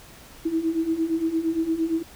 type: beating tone pair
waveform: sine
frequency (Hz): 320 / 328.7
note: D#4 / E4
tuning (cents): +49 / -5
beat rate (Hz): 8.7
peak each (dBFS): -27 / -23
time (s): 0.45-2.03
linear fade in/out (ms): 10
effects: pink hiss -47 dBFS RMS until 2.15 s